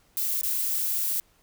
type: noise with dropouts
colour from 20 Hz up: violet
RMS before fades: -27 dBFS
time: 0.17-1.2 s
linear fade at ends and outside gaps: 0 ms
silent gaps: 0.412-0.433 s
effects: pink hiss -63 dBFS RMS until 1.42 s